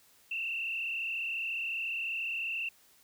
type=tone with frequency modulation; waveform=sine; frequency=2700 Hz; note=E7; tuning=41 cents sharp; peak=-32 dBFS; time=0.31-2.69 s; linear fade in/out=5 ms; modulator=37.2 Hz; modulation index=2.2; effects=white hiss -63 dBFS RMS until 3.03 s